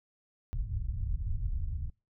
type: low-pass noise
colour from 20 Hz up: pink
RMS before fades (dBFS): -33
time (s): 0.53-1.9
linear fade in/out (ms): 0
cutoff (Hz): 100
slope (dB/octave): 24
effects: noise-tail reverb RT60 0.3 s tail -26 dB re dry